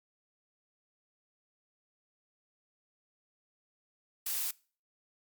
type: noise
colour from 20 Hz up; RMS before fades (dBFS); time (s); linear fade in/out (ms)
blue; -34; 4.26-4.51; 5
effects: noise-tail reverb RT60 0.4 s tail -23 dB re dry + Opus 48 kbps